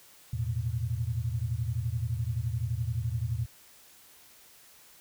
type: chord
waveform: sine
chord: E suspended fourth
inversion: none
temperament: equal with one note detuned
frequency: 82.41 / 111.79 / 123.47 Hz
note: E2 / A2 / B2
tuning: 0 / +28 / 0 cents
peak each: -35 / -31 / -33 dBFS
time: 0.33-3.46 s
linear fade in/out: 5 ms
effects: white hiss -56 dBFS RMS until 5 s